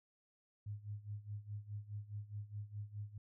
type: tone with tremolo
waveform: sine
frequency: 103.83 Hz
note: G#2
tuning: in tune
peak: -40 dBFS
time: 0.66-3.18 s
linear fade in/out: 5 ms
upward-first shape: sine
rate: 4.8 Hz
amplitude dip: 85%
effects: none